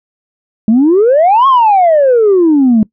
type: exponential two-way sweep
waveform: sine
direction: up then down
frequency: 209.5 to 1108.7 to 209.5 Hz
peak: -3 dBFS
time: 0.68-2.83 s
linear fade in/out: 2 ms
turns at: 1.47 s
effects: noise-tail reverb RT60 0.1 s tail -23 dB re dry + tanh soft clip ceiling -2 dBFS